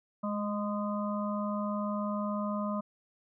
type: harmonic tone with a mistuned harmonic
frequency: 206.1 Hz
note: G#3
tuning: 13 cents flat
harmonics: 1 / 3 / 5 / 6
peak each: -32 / -37 / -39 / -40 dBFS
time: 0.23-2.81 s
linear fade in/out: 10 ms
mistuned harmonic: 1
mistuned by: +18 cents
effects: none